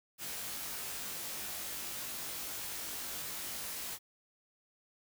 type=noise with comb filter; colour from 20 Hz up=white; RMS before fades=-41 dBFS; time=0.18-3.99 s; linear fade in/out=50 ms; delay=20 ms; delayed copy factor=+0.85; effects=none